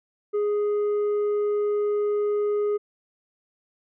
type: tone with tanh clipping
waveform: sine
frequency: 414.8 Hz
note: G#4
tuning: 2 cents flat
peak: -22 dBFS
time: 0.33-2.78 s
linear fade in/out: 20 ms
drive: 4 dB
effects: none